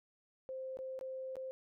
sine tone with dropouts, 523.3 Hz, C5, in tune, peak -40 dBFS, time 0.49-1.51 s, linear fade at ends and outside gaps 0 ms, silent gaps 0.771-0.789 / 0.991-1.011 / 1.356-1.367 s, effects none

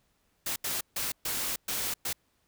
white noise bursts at uneven times, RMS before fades -32 dBFS, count 6, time 0.46-0.56 / 0.64-0.81 / 0.96-1.12 / 1.25-1.56 / 1.68-1.94 / 2.05-2.13 s, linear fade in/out 5 ms, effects pink hiss -72 dBFS RMS until 2.47 s

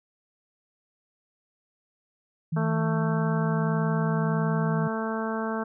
sine tone, 160.3 Hz, E3, 48 cents flat, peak -24 dBFS, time 2.52-4.88 s, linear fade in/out 10 ms
harmonic tone, 221.9 Hz, A3, 15 cents sharp, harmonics 1 / 2 / 3 / 4 / 5 / 6 / 7, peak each -30 / -33 / -35 / -36 / -37 / -38 / -38 dBFS, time 2.56-5.64 s, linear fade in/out 10 ms
effects none

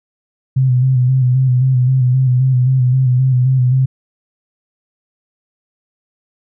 sine tone with vibrato, 128.3 Hz, C3, 34 cents flat, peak -9 dBFS, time 0.56-3.86 s, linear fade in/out 10 ms, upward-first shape square, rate 3.8 Hz, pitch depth 41 cents each way, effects none

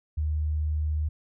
sine tone, 76.4 Hz, D#2, 31 cents flat, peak -24 dBFS, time 0.17-1.09 s, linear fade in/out 10 ms, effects none

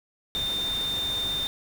sine tone in noise, 3614 Hz, A7, 46 cents sharp, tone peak -26 dBFS, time 0.35-1.47 s, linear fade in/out 0 ms, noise pink, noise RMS -37 dBFS, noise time 0.35-1.47 s, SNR +8 dB, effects none

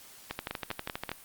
two click trains, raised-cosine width 0.3 ms, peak -17 / -17 dBFS, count 11 / 4, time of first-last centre 0.31-1.116 / 0.51-1.093 s, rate 12.4 / 5.15 Hz, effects white hiss -52 dBFS RMS until 1.24 s + Opus 48 kbps

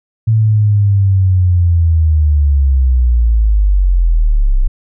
sine linear sweep, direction down, 112.1 to 30.82 Hz, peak -7 dBFS, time 0.27-4.68 s, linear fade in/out 10 ms, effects none

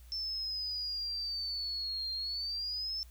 sine exponential two-way sweep, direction down then up, 5330 to 4185 to 5330 Hz, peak -34 dBFS, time 0.12-3.03 s, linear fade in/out 0 ms, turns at 2.12 s, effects added 60 Hz sine -51 dBFS peak until 3.1 s + white hiss -64 dBFS RMS until 3.1 s

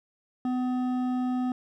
sine tone with hard clipping, 251.9 Hz, B3, 34 cents sharp, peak -27 dBFS, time 0.45-1.52 s, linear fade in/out 2 ms, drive 9 dB, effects none

